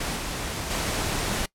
pink noise with level steps, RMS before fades -29 / -31 / -27 dBFS, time 0-1.46 s, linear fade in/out 5 ms, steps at 0.16 / 0.7 s, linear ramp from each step 10 ms, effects noise-tail reverb RT60 0.1 s tail -22 dB re dry + low-pass 11000 Hz 12 dB/octave

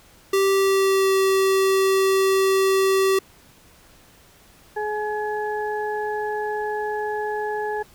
square tone with pitch glide, 390 to 385.1 Hz, G4 to G4, -9 to -31 cents, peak -17 dBFS, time 0.33-3.19 s, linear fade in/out 5 ms, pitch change -22 cents, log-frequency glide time 0.52-1.17 s
harmonic tone, 422.9 Hz, G#4, 31 cents sharp, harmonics 1 / 2 / 4, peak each -26 / -27 / -32 dBFS, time 4.76-7.83 s, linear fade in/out 10 ms
effects pink hiss -52 dBFS RMS until 7.94 s

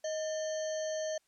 harmonic tone with a mistuned harmonic, 626 Hz, D#5, 10 cents sharp, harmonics 1 / 3 / 5 / 7 / 9 / 10, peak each -33 / -47 / -50 / -51 / -55 / -45 dBFS, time 0.04-1.18 s, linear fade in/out 5 ms, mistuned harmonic 3, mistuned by -83 cents, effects white hiss -74 dBFS RMS until 1.27 s + low-pass 10000 Hz 12 dB/octave

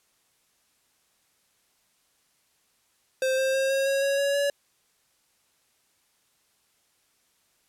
square tone with pitch steps, 523.3 / 529.4 / 535.5 / 541.8 / 548 / 554.4 / 560.9 / 567.4 Hz, C5 / C5 / C5 / C#5 / C#5 / C#5 / C#5 / C#5, 0 / +20 / +40 / -40 / -20 / 0 / +20 / +40 cents, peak -23 dBFS, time 3.22-4.5 s, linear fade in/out 2 ms, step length 160 ms, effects white hiss -68 dBFS RMS until 7.68 s + low-pass 12000 Hz 12 dB/octave

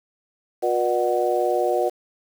harmonic tone with a mistuned harmonic, 120 Hz, B2, 49 cents flat, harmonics 3 / 4 / 5 / 6, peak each -24 / -24 / -24 / -24 dBFS, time 0.62-1.9 s, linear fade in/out 20 ms, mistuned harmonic 6, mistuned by +51 cents, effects 7-bit

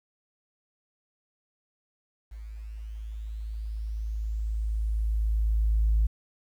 sine tone with level ramp, 54 Hz, A1, 32 cents flat, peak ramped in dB -38 to -18 dBFS, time 2.31-6.07 s, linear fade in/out 10 ms, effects tanh soft clip ceiling -16 dBFS + 10-bit

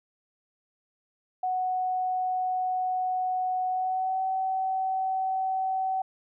sine tone with pitch glide, 740 to 759.5 Hz, F#5 to F#5, 0 to +45 cents, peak -25 dBFS, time 1.43-6.02 s, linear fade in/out 5 ms, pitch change +45 cents, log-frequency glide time 3.69-4.23 s, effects none

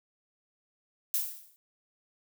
violet noise with exponential decay, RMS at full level -26 dBFS, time 1.14-1.56 s, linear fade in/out 0 ms, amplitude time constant 91 ms, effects none

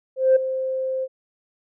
sine tone with ADSR envelope, 523.3 Hz, C5, in tune, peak -9 dBFS, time 0.16-1.08 s, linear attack 200 ms, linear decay 10 ms, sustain -13 dB, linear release 47 ms, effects tanh soft clip ceiling -8 dBFS

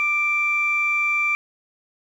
sine tone pair together, 1190.9 / 2349 Hz, D6 / D7, +24 / 0 cents, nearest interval octave, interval 1176 cents, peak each -26 / -18 dBFS, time 0-1.35 s, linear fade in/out 0 ms, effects tanh soft clip ceiling -12 dBFS + 9-bit

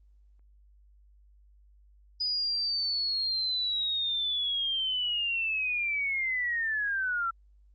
sine linear sweep, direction down, 4978 to 1334 Hz, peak -27 dBFS, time 2.2-7.31 s, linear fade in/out 10 ms, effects added 50 Hz sine -56 dBFS peak until 7.74 s + Opus 24 kbps

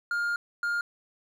triangle tone bursts at uneven times, 1411 Hz, F6, 17 cents sharp, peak -24 dBFS, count 2, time 0.11-0.36 / 0.63-0.81 s, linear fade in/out 2 ms, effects none

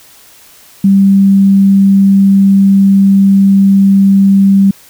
sine tone, 196 Hz, G3, in tune, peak -3 dBFS, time 0.84-4.71 s, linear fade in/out 5 ms, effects white hiss -40 dBFS RMS until 4.89 s

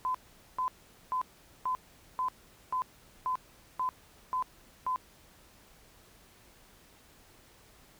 sine tone bursts, 1017 Hz, C6, 50 cents flat, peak -28 dBFS, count 10, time 0.05-4.96 s, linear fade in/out 0 ms, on 95 ms, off 440 ms, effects pink hiss -59 dBFS RMS until 7.99 s

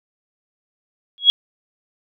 sine tone with exponential growth, 3322 Hz, G#7, in tune, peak -3 dBFS, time 1.18-1.3 s, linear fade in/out 0 ms, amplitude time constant 24 ms, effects none

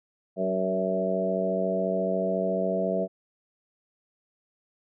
harmonic tone with a mistuned harmonic, 94.1 Hz, F#2, 30 cents sharp, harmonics 2 / 3 / 4 / 5 / 6 / 7, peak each -30 / -38 / -33 / -32 / -31 / -28 dBFS, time 0.36-3.08 s, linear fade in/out 50 ms, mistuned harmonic 4, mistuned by +18 cents, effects none

